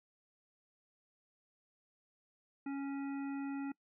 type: harmonic tone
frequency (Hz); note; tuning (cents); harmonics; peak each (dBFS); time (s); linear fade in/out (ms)
277.2; C#4; 0; 1 / 3 / 5 / 7 / 9; -37 / -50 / -53 / -58 / -58; 2.66-3.72; 5
effects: noise-tail reverb RT60 0.1 s tail -23 dB re dry